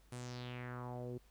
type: tone with low-pass filter sweep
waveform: sawtooth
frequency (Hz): 123.47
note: B2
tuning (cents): 0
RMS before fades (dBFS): -45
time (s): 0.12-1.18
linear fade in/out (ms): 5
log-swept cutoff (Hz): 10000 to 360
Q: 3.4
effects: added 50 Hz sine -64 dBFS peak until 1.3 s + pink hiss -71 dBFS RMS until 1.3 s